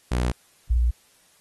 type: tone pair in turn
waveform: sawtooth / sine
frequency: 61.1 / 59.39 Hz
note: B1 / A#1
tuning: -18 / +33 cents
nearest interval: unison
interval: 49 cents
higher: first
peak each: -17 dBFS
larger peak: neither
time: 0.11-0.32 / 0.7-0.91 s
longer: neither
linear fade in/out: 10 ms
effects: white hiss -59 dBFS RMS until 1.4 s + AAC 32 kbps